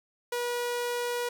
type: tone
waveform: sawtooth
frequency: 483.4 Hz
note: B4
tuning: 37 cents flat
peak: -25 dBFS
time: 0.32-1.29 s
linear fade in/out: 5 ms
effects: none